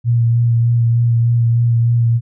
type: tone with vibrato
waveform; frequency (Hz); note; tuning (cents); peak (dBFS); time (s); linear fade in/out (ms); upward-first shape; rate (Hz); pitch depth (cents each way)
sine; 117.5; A#2; +14; -10; 0.04-2.21; 50; sine; 3.3; 19
effects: none